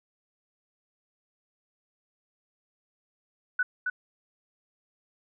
sine tone with echo, 1487 Hz, F#6, 8 cents sharp, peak -22 dBFS, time 3.59-3.63 s, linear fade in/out 5 ms, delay 270 ms, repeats 1, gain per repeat -4 dB, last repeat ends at 3.9 s, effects none

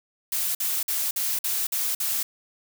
blue noise bursts, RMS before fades -26 dBFS, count 7, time 0.32-2.23 s, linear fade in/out 5 ms, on 230 ms, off 50 ms, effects none

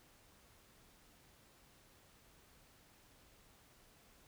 silence, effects pink hiss -66 dBFS RMS until 4.27 s

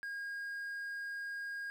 triangle tone with quantisation, 1627 Hz, G#6, 36 cents flat, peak -37 dBFS, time 0.03-1.7 s, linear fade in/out 0 ms, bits 11, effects none

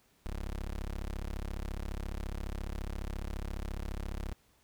25% pulse tone, 34.51 Hz, C#1, 7 cents flat, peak -32 dBFS, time 0.26-4.33 s, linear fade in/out 0 ms, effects pink hiss -68 dBFS RMS until 4.63 s

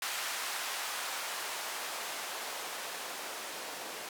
blue noise with band-pass filter sweep, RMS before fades -39 dBFS, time 0.02-4.09 s, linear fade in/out 2 ms, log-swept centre 1100 to 470 Hz, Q 0.88, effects none

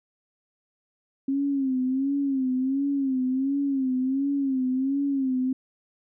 sine tone with vibrato, 268.2 Hz, C4, 43 cents sharp, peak -22 dBFS, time 1.28-5.53 s, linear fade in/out 5 ms, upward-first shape sine, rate 1.4 Hz, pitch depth 87 cents each way, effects none

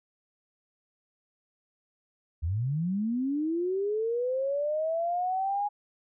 sine linear sweep, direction up, 73.42 to 830.6 Hz, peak -26 dBFS, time 2.42-5.69 s, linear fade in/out 20 ms, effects none

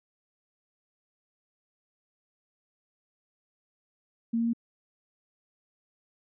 sine tone with pitch steps, 230 / 231.6 / 233.2 Hz, A#3 / A#3 / A#3, -23 / -11 / +1 cents, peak -24 dBFS, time 4.33-4.534 s, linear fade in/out 10 ms, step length 68 ms, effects none

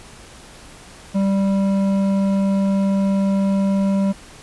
sine tone with hard clipping, 195.8 Hz, G3, 2 cents flat, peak -17 dBFS, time 1.14-4.13 s, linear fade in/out 20 ms, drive 9 dB, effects pink hiss -42 dBFS RMS until 4.42 s + resampled to 24000 Hz

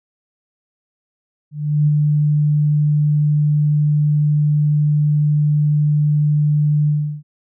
sine tone with ADSR envelope, 149 Hz, D3, 25 cents sharp, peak -10 dBFS, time 1.51-7.23 s, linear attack 360 ms, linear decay 27 ms, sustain -2 dB, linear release 350 ms, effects none

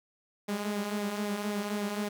sawtooth tone with flanger, 206.2 Hz, G#3, 12 cents flat, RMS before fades -33 dBFS, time 0.48-2.09 s, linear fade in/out 10 ms, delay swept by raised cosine 0.66 to 5.46 ms, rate 3.8 Hz, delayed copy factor -0.5, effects 11-bit

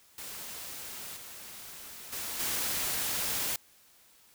white noise with level steps, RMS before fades -42 / -46 / -37 / -32 dBFS, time 0.18-3.56 s, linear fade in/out 2 ms, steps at 1.16 / 2.12 / 2.39 s, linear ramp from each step 10 ms, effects white hiss -61 dBFS RMS until 4.34 s

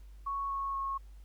sine tone with pitch steps, 1108.7 / 1100.4 / 1092.2 Hz, C#6 / C#6 / C#6, 0 / -13 / -26 cents, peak -32 dBFS, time 0.26-0.98 s, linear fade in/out 10 ms, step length 240 ms, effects added 50 Hz sine -48 dBFS peak until 1.24 s + pink hiss -69 dBFS RMS until 1.24 s

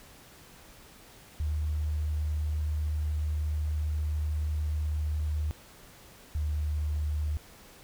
sine tone pair in turn, 76.1 / 75.44 Hz, D#2 / D2, -38 / +47 cents, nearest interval unison, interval 15 cents, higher first, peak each -27 dBFS, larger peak neither, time 1.4-5.51 / 6.35-7.37 s, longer first, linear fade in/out 0 ms, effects pink hiss -53 dBFS RMS until 7.83 s

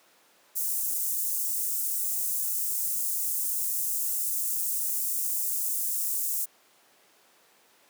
white high-pass noise, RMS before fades -29 dBFS, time 0.55-6.46 s, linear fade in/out 20 ms, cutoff 7400 Hz, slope 24 dB/octave, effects pink hiss -60 dBFS RMS until 7.89 s + high-pass 400 Hz 12 dB/octave

